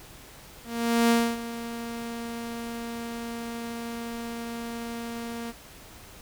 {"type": "tone with ADSR envelope", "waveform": "sawtooth", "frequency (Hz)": 233.1, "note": "A#3", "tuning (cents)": 0, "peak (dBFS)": -14, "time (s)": [0.64, 5.53], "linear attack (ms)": 460, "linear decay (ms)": 270, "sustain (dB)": -15, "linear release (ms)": 37, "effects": ["pink hiss -48 dBFS RMS until 6.21 s"]}